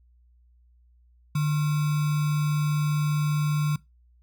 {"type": "tone with sample-and-hold", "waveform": "sine", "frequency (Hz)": 150, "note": "D3", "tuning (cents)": 37, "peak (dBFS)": -21, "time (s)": [1.35, 3.76], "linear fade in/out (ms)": 5, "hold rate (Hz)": 1225, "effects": ["noise-tail reverb RT60 0.2 s tail -21 dB re dry", "added 60 Hz sine -56 dBFS peak until 4.22 s"]}